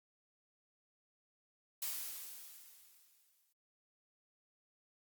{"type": "noise with exponential decay", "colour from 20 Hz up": "blue", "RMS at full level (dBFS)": -38, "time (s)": [1.82, 3.53], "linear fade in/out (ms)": 5, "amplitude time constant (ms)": 370, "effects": ["noise-tail reverb RT60 0.3 s tail -25 dB re dry", "Opus 48 kbps"]}